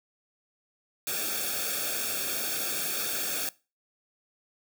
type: noise with comb filter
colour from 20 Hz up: white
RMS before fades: -31 dBFS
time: 1.07-3.49 s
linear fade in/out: 2 ms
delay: 1 ms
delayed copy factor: -0.9
effects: noise-tail reverb RT60 0.3 s tail -21 dB re dry